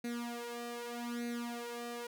sawtooth tone with flanger, 238.1 Hz, A#3, 37 cents sharp, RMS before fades -41 dBFS, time 0.04-2.07 s, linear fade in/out 5 ms, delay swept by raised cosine 0.47 to 2.57 ms, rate 0.82 Hz, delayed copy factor +0.85, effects none

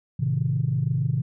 sine chord, A diminished, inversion none, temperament just, 110 / 132 / 158.4 Hz, A2 / C3 / Eb3, 0 / +16 / +31 cents, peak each -27 / -23 / -26 dBFS, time 0.19-1.22 s, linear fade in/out 10 ms, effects tanh soft clip ceiling -12 dBFS

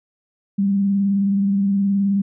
sine tone with vibrato, 198.2 Hz, G3, 19 cents sharp, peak -15 dBFS, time 0.58-2.22 s, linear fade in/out 10 ms, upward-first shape square, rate 19 Hz, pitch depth 25 cents each way, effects none

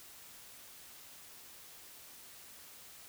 silence, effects white hiss -54 dBFS RMS until 3.08 s

